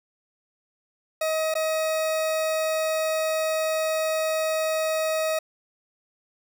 40% pulse tone with dropouts, 633 Hz, D#5, 30 cents sharp, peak -22 dBFS, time 1.21-5.39 s, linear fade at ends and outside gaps 5 ms, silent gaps 1.541-1.552 s, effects none

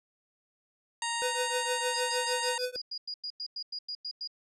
harmonic tone, 932.3 Hz, A#5, in tune, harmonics 1 / 2 / 3 / 4 / 5 / 7 / 8 / 9 / 10, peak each -34 / -37 / -39 / -40 / -41 / -42 / -43 / -44 / -44 dBFS, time 1.02-2.58 s, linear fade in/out 2 ms
square tone with tremolo, 500 Hz, B4, 21 cents sharp, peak -29 dBFS, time 1.22-2.76 s, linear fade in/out 0 ms, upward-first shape triangle, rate 6.5 Hz, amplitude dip 100%
sine tone bursts, 4873 Hz, D#8, 37 cents flat, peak -34 dBFS, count 15, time 1.94-4.275 s, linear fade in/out 5 ms, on 67 ms, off 95 ms
effects resampled to 32000 Hz

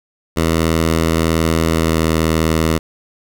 10% pulse tone with pitch glide, 81.5 to 80.47 Hz, E2 to E2, -19 to -41 cents, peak -5 dBFS, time 0.36-2.79 s, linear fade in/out 20 ms, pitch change -22 cents, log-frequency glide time 1.74-1.98 s, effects none

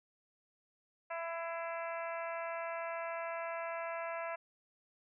harmonic tone with a mistuned harmonic, 333.2 Hz, E4, 19 cents sharp, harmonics 2 / 3 / 4 / 5 / 6 / 7 / 8, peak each -40 / -44 / -46 / -48 / -50 / -51 / -52 dBFS, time 1.1-4.36 s, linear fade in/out 10 ms, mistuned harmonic 6, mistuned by +40 cents, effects none

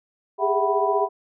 sine tone cluster, 401.3 / 416.7 / 660 / 754 / 985 Hz, G4 / G#4 / E5 / F#5 / B5, +41 / +6 / +2 / +32 / -5 cents, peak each -24 / -27 / -25 / -25 / -24 dBFS, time 0.38-1.09 s, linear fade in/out 50 ms, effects none

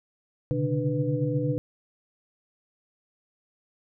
sine tone cluster, 125.7 / 139.7 / 147.9 / 297.8 / 493.8 Hz, B2 / C#3 / D3 / D4 / B4, +31 / +14 / +13 / +24 / 0 cents, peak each -30 dBFS, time 0.51-1.58 s, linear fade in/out 0 ms, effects none

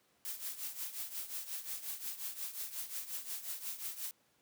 blue noise with tremolo, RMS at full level -39 dBFS, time 0.25-4.11 s, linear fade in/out 0 ms, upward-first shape triangle, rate 5.6 Hz, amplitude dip 80%, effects pink hiss -72 dBFS RMS until 4.41 s + high-pass 150 Hz 12 dB/octave

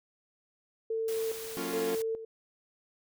sine tone with tremolo, 448 Hz, A4, 31 cents sharp, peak -29 dBFS, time 0.9-2.25 s, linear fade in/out 5 ms, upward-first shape square, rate 1.2 Hz, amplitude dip 70%
white noise, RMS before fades -43 dBFS, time 1.08-2.02 s, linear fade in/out 2 ms
sawtooth chord, Gb major seventh, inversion none, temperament equal, 185 / 233.1 / 277.2 / 349.2 Hz, Gb3 / Bb3 / Db4 / F4, 0 / 0 / 0 / 0 cents, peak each -38 / -38 / -34 / -34 dBFS, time 1.57-1.95 s, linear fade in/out 0 ms
effects none

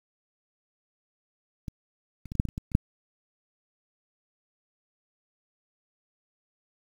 clicks, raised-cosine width 5 ms, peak -22 / -30 / -23 / -21 / -9 / -16 / -28 / -20 / -30 / -6 dBFS, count 10, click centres 1.682 / 2.257 / 2.319 / 2.353 / 2.399 / 2.453 / 2.488 / 2.579 / 2.718 / 2.751 s, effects 8-bit

